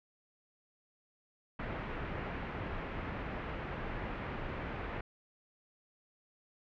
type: low-pass noise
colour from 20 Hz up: pink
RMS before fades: -40 dBFS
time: 1.59-5.01 s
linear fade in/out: 5 ms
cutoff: 2400 Hz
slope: 24 dB/octave
effects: none